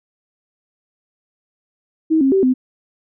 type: tone with pitch steps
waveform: sine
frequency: 318.2 / 269 / 385.8 / 256.1 Hz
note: D#4 / C4 / G4 / C4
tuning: +39 / +48 / -28 / -37 cents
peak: -11 dBFS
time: 2.1-2.54 s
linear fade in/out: 20 ms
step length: 110 ms
effects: none